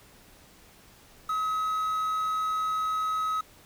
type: tone with quantisation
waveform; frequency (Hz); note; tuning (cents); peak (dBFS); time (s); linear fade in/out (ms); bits
triangle; 1276; D#6; +43; -24; 1.29-3.41; 5; 8
effects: pink hiss -55 dBFS RMS until 3.65 s